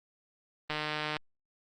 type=click train; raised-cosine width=0.3 ms; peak=-17 dBFS; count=72; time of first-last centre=0.7-1.167 s; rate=152 Hz; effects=Opus 32 kbps